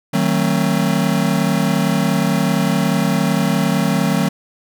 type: chord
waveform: square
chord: D# diminished seventh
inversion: none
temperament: just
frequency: 155.56 / 186.68 / 224 / 268.8 Hz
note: D#3 / F#3 / A3 / C4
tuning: 0 / +16 / +31 / +47 cents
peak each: -21 / -19 / -21 / -23 dBFS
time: 0.13-4.29 s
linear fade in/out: 10 ms
effects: none